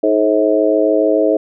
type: harmonic tone with a mistuned harmonic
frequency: 107 Hz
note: A2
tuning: 48 cents flat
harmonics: 3 / 4 / 5 / 6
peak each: -16 / -16 / -16 / -16 dBFS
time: 0.03-1.37 s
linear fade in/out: 5 ms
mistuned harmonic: 3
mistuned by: -35 cents
effects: none